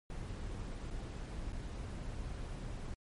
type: noise with dropouts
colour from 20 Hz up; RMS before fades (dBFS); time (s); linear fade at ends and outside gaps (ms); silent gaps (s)
brown; -42; 0.1-2.94; 2; 0.903-0.908 / 1.524-1.529
effects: MP3 48 kbps